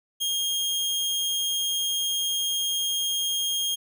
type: tone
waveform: sawtooth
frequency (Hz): 3238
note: G#7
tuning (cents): -45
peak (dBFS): -21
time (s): 0.2-3.76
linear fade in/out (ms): 20
effects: none